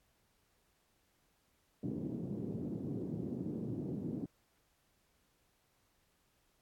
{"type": "band-pass noise", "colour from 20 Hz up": "white", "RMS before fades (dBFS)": -40, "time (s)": [1.83, 4.26], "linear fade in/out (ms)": 5, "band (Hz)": [110, 330], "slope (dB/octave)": 24, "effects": ["pink hiss -75 dBFS RMS until 6.61 s", "AAC 64 kbps"]}